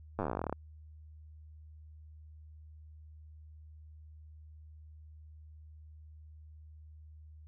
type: slowing click train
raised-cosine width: 1 ms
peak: -20 dBFS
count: 20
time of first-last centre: 0.19-0.526 s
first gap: 9 ms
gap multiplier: 1.07
effects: added 77 Hz sine -50 dBFS peak until 7.47 s